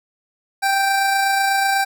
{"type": "tone with amplitude modulation", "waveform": "25% pulse", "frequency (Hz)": 784, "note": "G5", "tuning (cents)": 0, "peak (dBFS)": -11, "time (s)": [0.62, 1.85], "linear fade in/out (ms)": 20, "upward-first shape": "sine", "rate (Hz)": 28.1, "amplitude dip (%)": 25, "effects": []}